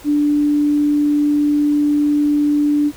sine tone, 293.7 Hz, D4, in tune, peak -12 dBFS, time 0.04-2.92 s, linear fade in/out 50 ms, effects pink hiss -41 dBFS RMS until 2.96 s

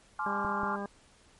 sine chord, D half-diminished seventh, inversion second, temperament equal with one note detuned, 852.5 / 1046.5 / 1174.7 / 1396.9 Hz, Ab5 / C6 / D6 / F6, +45 / 0 / 0 / 0 cents, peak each -35 / -36 / -36 / -36 dBFS, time 0.19-0.76 s, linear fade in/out 2 ms
harmonic tone, 201.1 Hz, G3, 44 cents sharp, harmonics 1 / 2 / 3 / 4 / 5 / 6 / 8, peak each -37 / -40 / -42 / -43 / -44 / -45 / -46 dBFS, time 0.26-0.86 s, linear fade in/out 2 ms
clicks, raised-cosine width 3 ms, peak -27 dBFS, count 2, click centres 0.448 / 0.633 s
effects pink hiss -61 dBFS RMS until 1.39 s + MP3 48 kbps

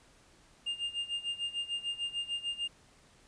triangle tone with tremolo, 2812 Hz, F7, 11 cents sharp, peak -29 dBFS, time 0.66-2.68 s, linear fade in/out 10 ms, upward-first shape sine, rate 6.7 Hz, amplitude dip 85%, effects pink hiss -62 dBFS RMS until 3.27 s + resampled to 22050 Hz

